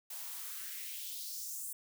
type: noise with high-pass filter sweep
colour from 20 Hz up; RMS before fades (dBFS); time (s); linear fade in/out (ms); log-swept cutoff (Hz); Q
blue; -43; 0.1-1.73; 5; 650 to 9100; 2.3
effects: none